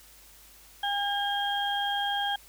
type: harmonic tone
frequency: 808 Hz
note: G#5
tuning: 48 cents flat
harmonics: 1 / 2 / 4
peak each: -29 / -33 / -31 dBFS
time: 0.83-2.36 s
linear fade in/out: 5 ms
effects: added 50 Hz sine -59 dBFS peak until 2.48 s + white hiss -54 dBFS RMS until 2.48 s